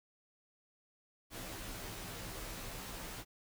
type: noise with comb filter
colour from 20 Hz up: pink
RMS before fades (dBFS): -45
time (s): 1.3-3.25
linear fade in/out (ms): 50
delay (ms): 14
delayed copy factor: -1
effects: none